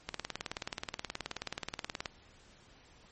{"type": "click train", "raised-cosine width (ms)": 0.2, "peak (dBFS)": -18, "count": 38, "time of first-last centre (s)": [0.09, 2.058], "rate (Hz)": 18.8, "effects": ["pink hiss -60 dBFS RMS until 3.11 s", "MP3 32 kbps"]}